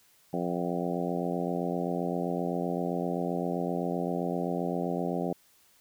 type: harmonic tone with a mistuned harmonic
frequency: 87.7 Hz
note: F2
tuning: 8 cents sharp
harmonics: 2 / 3 / 4 / 5 / 6 / 7 / 8 / 9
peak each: -33 / -35 / -36 / -37 / -38 / -38 / -39 / -40 dBFS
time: 0.33-5.33 s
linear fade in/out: 5 ms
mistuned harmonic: 9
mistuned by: -29 cents
effects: white hiss -63 dBFS RMS until 5.8 s